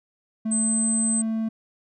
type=tone with pitch glide; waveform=triangle; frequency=220.3 to 222.5 Hz; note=A3 to A3; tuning=+2 to +20 cents; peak=-21 dBFS; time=0.45-1.49 s; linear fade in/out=10 ms; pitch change=+18 cents; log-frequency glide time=0.6-0.89 s
type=tone; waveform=sine; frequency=8180 Hz; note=C9; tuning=40 cents flat; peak=-22 dBFS; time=0.51-1.22 s; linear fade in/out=10 ms
effects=none